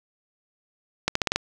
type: accelerating click train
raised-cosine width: 0.2 ms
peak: -4 dBFS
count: 6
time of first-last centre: 1.08-1.36 s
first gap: 74 ms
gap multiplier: 0.86
effects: none